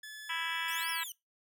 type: tone with pitch glide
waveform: sawtooth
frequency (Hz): 1722 to 1742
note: A6 to A6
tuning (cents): -38 to -18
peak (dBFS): -40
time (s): 0.03-0.84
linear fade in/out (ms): 5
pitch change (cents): +20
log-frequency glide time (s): 0.46-0.57
type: harmonic tone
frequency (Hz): 329.6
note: E4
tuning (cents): 0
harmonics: 3 / 4 / 5 / 6 / 7 / 8 / 9 / 10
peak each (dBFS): -41 / -44 / -39 / -41 / -43 / -43 / -44 / -41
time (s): 0.29-1.04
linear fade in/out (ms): 10
type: exponential two-way sweep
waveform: 5% pulse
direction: up then down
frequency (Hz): 2446 to 5500 to 2910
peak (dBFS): -33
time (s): 0.68-1.12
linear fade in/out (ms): 2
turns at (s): 0.9
effects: noise-tail reverb RT60 0.2 s tail -22 dB re dry